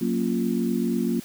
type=chord; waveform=sine; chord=Gb major seventh; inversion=none; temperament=equal; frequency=185 / 233.1 / 277.2 / 349.2 Hz; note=Gb3 / Bb3 / Db4 / F4; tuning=0 / 0 / 0 / 0 cents; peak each=-28 / -24 / -30 / -29 dBFS; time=0.01-1.2 s; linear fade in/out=5 ms; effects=white hiss -45 dBFS RMS until 1.24 s